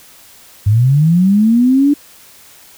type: linear sweep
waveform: sine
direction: up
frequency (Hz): 98 to 293.7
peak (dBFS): -7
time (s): 0.66-1.94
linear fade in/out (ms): 10
effects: white hiss -42 dBFS RMS until 2.77 s